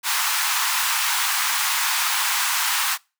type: high-pass noise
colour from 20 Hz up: pink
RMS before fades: -22 dBFS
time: 0.03-2.98 s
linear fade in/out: 50 ms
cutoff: 870 Hz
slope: 48 dB/octave
effects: noise-tail reverb RT60 0.3 s tail -25 dB re dry